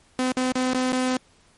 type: tone with dropouts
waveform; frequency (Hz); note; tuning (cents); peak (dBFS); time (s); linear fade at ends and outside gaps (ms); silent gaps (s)
sawtooth; 255.5; C4; -41; -17; 0.19-1.17; 1; 0.321-0.369 / 0.521-0.555 / 0.734-0.746 / 0.922-0.928
effects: pink hiss -58 dBFS RMS until 1.57 s + MP3 48 kbps